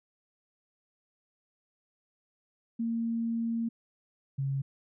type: tone pair in turn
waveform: sine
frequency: 230 / 136.76 Hz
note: A#3 / C#3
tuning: -23 / -23 cents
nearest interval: major sixth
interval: 900 cents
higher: first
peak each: -28 dBFS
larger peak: neither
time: 2.79-3.69 / 4.38-4.62 s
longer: first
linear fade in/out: 10 ms
effects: none